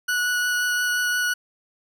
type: tone with vibrato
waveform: 40% pulse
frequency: 1469 Hz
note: F#6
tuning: 13 cents flat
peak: -20 dBFS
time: 0.08-1.34 s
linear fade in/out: 10 ms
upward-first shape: triangle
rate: 5.7 Hz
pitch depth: 10 cents each way
effects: none